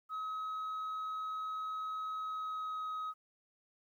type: tone with pitch glide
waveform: sine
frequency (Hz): 1276 to 1265.7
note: D#6 to D#6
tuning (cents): +43 to +29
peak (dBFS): -34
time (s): 0.09-3.14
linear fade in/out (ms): 50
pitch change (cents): -14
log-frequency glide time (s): 2.16-2.89
effects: tanh soft clip ceiling -36 dBFS + 12-bit